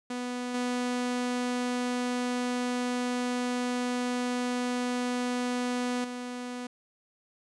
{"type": "tone with level steps", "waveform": "sawtooth", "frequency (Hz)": 246.9, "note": "B3", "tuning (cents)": 0, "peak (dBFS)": [-28, -24, -31], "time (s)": [0.1, 6.67], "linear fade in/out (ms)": 5, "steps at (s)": [0.54, 6.04], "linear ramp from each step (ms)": 5, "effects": ["resampled to 22050 Hz", "11-bit"]}